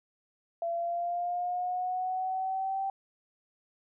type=linear sweep; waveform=sine; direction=up; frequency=675 to 780 Hz; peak=-29 dBFS; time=0.62-2.9 s; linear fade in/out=2 ms; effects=none